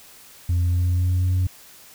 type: tone with pitch glide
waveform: sine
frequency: 87.31 to 91.6 Hz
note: F2 to F#2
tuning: 0 to -17 cents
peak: -15 dBFS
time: 0.49-1.47 s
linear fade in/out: 5 ms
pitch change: +83 cents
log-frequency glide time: 0.6-1.33 s
effects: tanh soft clip ceiling -16 dBFS + white hiss -47 dBFS RMS until 1.94 s